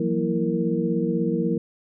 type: tone cluster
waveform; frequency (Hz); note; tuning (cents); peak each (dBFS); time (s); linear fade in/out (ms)
sine; 169.4 / 185.8 / 233.5 / 329.8 / 464.1; E3 / F#3 / A#3 / E4 / A#4; +48 / +7 / +3 / +1 / -8; -27; 0-1.58; 5
effects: none